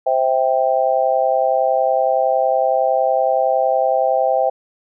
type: chord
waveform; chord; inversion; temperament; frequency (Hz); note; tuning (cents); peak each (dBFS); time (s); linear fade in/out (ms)
sine; C major; none; just; 523.3 / 654.1 / 784.9; C5 / E5 / G5; 0 / -14 / +2; -18; 0.06-4.5; 10
effects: none